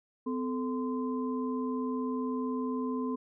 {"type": "tone cluster", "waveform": "sine", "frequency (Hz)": [254, 438.3, 1032], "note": ["B3", "A4", "C6"], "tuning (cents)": [49, -7, -24], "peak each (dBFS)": [-31, -37, -40], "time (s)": [0.26, 3.16], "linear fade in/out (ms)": 10, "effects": []}